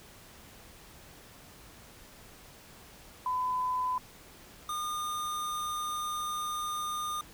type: tone pair in turn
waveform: sine / square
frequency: 1007 / 1215.7 Hz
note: B5 / D#6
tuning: +33 / -41 cents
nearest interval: minor third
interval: 326 cents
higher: second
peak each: -28 / -33 dBFS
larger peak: first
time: 3.26-3.98 / 4.69-7.21 s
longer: second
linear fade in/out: 2 ms
effects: pink hiss -53 dBFS RMS until 7.33 s